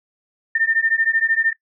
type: beating tone pair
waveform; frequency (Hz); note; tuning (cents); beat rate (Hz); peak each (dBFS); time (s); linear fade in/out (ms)
sine; 1800 / 1813; A6 / A#6; +39 / -49; 13; -19; 0.55-1.53; 5
effects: noise-tail reverb RT60 0.1 s tail -21 dB re dry